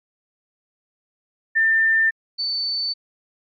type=tone pair in turn; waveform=sine; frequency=1793 / 4518 Hz; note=A6 / C#8; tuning=+32 / +32 cents; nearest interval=octave + major third; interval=1600 cents; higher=second; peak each=-14 / -21 dBFS; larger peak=first; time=1.55-2.11 / 2.38-2.94 s; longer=neither; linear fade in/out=20 ms; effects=MP3 64 kbps